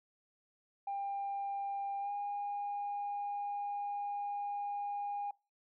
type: tone with pitch glide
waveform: sine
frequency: 797 to 814.2 Hz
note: G5 to G#5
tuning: +28 to -35 cents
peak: -34 dBFS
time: 0.87-5.31 s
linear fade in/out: 5 ms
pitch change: +37 cents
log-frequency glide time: 2-2.11 s
effects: noise-tail reverb RT60 0.3 s tail -25 dB re dry + tanh soft clip ceiling -32 dBFS